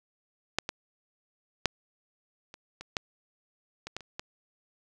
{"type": "clicks", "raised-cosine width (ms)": 0.2, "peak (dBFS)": [-8, -15, -6, -28, -24, -11, -21, -18, -29, -18], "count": 10, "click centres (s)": [0.586, 0.691, 1.657, 2.541, 2.81, 2.968, 3.87, 3.966, 4.007, 4.195], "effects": []}